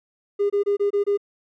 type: tone bursts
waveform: triangle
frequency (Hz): 405.4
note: G#4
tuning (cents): -42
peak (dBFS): -14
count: 6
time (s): 0.39-1.175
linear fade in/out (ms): 20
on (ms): 110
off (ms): 25
effects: tanh soft clip ceiling -14 dBFS